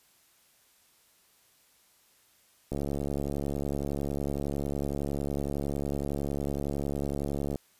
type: click train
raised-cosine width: 2 ms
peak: -19 dBFS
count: 344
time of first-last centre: 2.72-7.558 s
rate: 70.9 Hz
effects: white hiss -64 dBFS RMS until 7.79 s + resampled to 32000 Hz